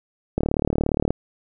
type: click train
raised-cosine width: 2 ms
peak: -7 dBFS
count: 28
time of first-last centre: 0.38-1.106 s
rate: 37.2 Hz
effects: none